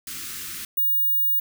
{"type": "band-stop noise", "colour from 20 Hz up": "white", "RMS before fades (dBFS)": -34, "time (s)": [0.07, 0.65], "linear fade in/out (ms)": 2, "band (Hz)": [380, 1200], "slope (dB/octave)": 48}
{"type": "tone", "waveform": "sine", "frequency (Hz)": 15600, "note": "B9", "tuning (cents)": -23, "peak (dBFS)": -18, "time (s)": [0.77, 1.4], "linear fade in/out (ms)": 10}
{"effects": []}